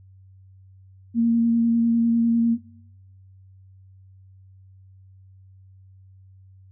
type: tone with vibrato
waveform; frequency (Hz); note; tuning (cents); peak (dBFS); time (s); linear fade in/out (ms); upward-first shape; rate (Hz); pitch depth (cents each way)
sine; 231.7; A#3; -10; -16; 1.14-2.58; 50; square; 10; 10
effects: noise-tail reverb RT60 1.0 s tail -24 dB re dry + added 95 Hz sine -47 dBFS peak until 6.71 s